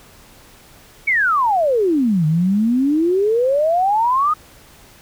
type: exponential two-way sweep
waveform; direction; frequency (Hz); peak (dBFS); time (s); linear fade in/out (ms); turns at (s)
sine; down then up; 2300 to 150.6 to 1266; -13; 1.07-4.34; 10; 2.26
effects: pink hiss -46 dBFS RMS until 5.01 s